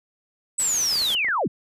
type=linear sweep; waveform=sine; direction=down; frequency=8140 to 96.8 Hz; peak=-20 dBFS; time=0.58-1.48 s; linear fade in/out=10 ms
type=noise; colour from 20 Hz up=white; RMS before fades=-32 dBFS; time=0.59-1.15 s; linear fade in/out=10 ms
type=clicks; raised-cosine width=0.5 ms; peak=-23 dBFS; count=9; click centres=0.744 / 0.802 / 0.927 / 0.957 / 1.019 / 1.104 / 1.149 / 1.247 / 1.285 s
effects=resampled to 32000 Hz